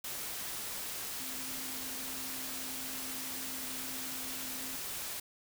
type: tone in noise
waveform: sine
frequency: 261.2 Hz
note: C4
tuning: 3 cents flat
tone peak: -49 dBFS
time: 1.2-4.76 s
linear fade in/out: 5 ms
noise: white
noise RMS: -40 dBFS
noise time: 0.04-5.2 s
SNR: -12 dB
effects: none